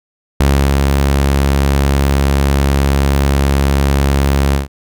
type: tone with ADSR envelope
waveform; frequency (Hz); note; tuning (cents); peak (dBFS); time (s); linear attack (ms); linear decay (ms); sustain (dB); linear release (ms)
sawtooth; 69.3; C#2; 0; -4; 0.4-4.68; 6; 300; -2; 140
effects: none